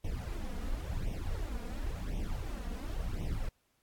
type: noise with flanger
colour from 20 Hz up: brown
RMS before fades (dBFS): -36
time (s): 0.04-3.49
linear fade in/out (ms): 5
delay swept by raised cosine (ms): 0.33 to 4.23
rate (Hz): 0.94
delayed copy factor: +0.85
effects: pink hiss -75 dBFS RMS until 3.82 s + AAC 64 kbps